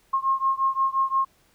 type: beating tone pair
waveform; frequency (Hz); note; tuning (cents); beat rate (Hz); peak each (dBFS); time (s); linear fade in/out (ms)
sine; 1071 / 1076.7; C6 / C6; +40 / +49; 5.7; -23 / -24; 0.13-1.25; 10
effects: pink hiss -62 dBFS RMS until 1.54 s